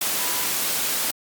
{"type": "tone in noise", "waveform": "sine", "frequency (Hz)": 990, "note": "B5", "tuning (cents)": 4, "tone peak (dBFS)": -35, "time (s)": [0.19, 0.46], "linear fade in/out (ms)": 5, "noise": "white", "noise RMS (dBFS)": -24, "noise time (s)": [0.01, 1.11], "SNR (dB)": -14, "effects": ["high-pass 150 Hz 12 dB/octave", "Opus 48 kbps"]}